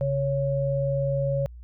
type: tone pair together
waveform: sine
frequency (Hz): 138.59 / 554.4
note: C#3 / C#5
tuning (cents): 0 / 0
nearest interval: 2 octaves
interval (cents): 2400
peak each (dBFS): -25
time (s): 0.01-1.46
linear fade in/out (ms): 0
effects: added 60 Hz sine -40 dBFS peak until 1.63 s